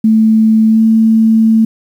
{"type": "tone with pitch glide", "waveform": "sine", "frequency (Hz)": [220, 222.6], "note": ["A3", "A3"], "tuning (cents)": [0, 20], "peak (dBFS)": -5, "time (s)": [0.04, 1.65], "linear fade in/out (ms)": 5, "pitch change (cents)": 20, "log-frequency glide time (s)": [0.68, 0.81], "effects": ["7-bit"]}